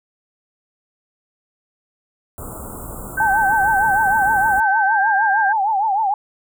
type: band-stop noise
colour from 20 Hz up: pink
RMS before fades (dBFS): -32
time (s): 2.38-4.6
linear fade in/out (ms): 0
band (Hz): 1400 to 7400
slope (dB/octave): 96
type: tone with pitch glide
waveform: sine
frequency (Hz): 1545 to 1589.4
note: G6 to G6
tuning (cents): -26 to +23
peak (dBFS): -17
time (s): 3.17-5.53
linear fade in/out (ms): 10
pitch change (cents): +49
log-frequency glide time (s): 4.84-5.04
type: tone with vibrato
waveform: sine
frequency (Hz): 830.6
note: G#5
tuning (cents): 0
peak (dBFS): -15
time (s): 3.2-6.14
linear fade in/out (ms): 2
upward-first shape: triangle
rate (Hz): 6.5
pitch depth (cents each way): 170
effects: none